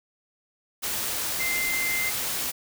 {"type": "tone in noise", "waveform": "sine", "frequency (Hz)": 2083, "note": "C7", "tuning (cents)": -8, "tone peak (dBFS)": -26, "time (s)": [1.39, 2.11], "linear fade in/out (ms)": 20, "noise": "white", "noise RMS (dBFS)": -29, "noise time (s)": [0.82, 2.52], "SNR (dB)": 0, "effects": []}